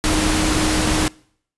sine tone in noise, 310.6 Hz, D#4, 3 cents flat, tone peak -21 dBFS, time 0.04-1.08 s, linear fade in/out 0 ms, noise pink, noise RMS -19 dBFS, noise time 0.04-1.08 s, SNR -5 dB, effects noise-tail reverb RT60 0.6 s tail -24 dB re dry + resampled to 24000 Hz

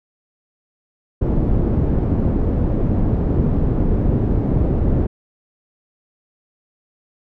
pink low-pass noise, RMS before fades -17 dBFS, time 1.21-5.07 s, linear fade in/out 10 ms, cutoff 340 Hz, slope 12 dB/octave, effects none

